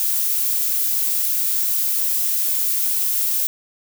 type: noise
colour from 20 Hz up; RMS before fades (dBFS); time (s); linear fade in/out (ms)
violet; -20; 0-3.47; 0
effects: none